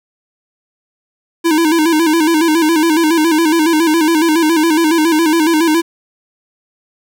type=tone with vibrato; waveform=square; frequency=321.1 Hz; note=E4; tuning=45 cents flat; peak=-10 dBFS; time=1.44-5.82 s; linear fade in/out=20 ms; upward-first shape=square; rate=7.2 Hz; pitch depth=75 cents each way; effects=none